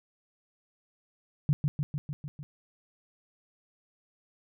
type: tone with echo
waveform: sine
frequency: 146.5 Hz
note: D3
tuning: 4 cents flat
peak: -20 dBFS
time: 1.49-1.53 s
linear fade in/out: 0 ms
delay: 150 ms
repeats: 6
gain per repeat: -3 dB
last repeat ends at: 2.43 s
effects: none